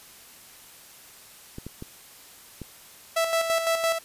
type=clicks; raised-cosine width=3 ms; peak=-23 dBFS; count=4; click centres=1.584 / 1.666 / 1.824 / 2.617 s
type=tone with tremolo; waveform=sawtooth; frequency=659.3 Hz; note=E5; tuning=in tune; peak=-17 dBFS; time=3.16-3.99 s; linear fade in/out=10 ms; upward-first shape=square; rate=5.9 Hz; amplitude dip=50%
effects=white hiss -49 dBFS RMS until 4.04 s + resampled to 32000 Hz